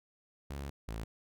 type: tone pair in turn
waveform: sawtooth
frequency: 69.8 / 55.39 Hz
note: C#2 / A1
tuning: +13 / +12 cents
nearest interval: major third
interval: 401 cents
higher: first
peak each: -35 / -34 dBFS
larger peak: second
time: 0.5-0.7 / 0.88-1.04 s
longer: first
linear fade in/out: 5 ms
effects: none